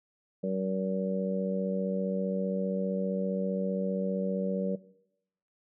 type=harmonic tone; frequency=95.2 Hz; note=F#2; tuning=50 cents sharp; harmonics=2 / 3 / 4 / 5 / 6; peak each=-31 / -44 / -41 / -34 / -35 dBFS; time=0.43-4.76 s; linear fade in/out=10 ms; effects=noise-tail reverb RT60 0.8 s tail -19 dB re dry